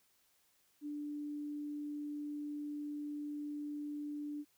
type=tone; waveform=sine; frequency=294.2 Hz; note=D4; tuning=3 cents sharp; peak=-39 dBFS; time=0.81-4.45 s; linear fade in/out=50 ms; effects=white hiss -73 dBFS RMS until 4.57 s